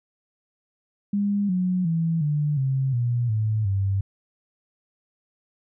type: tone with pitch steps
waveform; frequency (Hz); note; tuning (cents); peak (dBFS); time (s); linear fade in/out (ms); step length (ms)
sine; 202.6 / 182.59 / 164.56 / 148.31 / 133.67 / 120.47 / 108.57 / 97.85; G#3 / F#3 / E3 / D3 / C3 / B2 / A2 / G2; -43 / -23 / -3 / +17 / +37 / -43 / -23 / -3; -20; 1.13-4.01; 5; 360
effects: none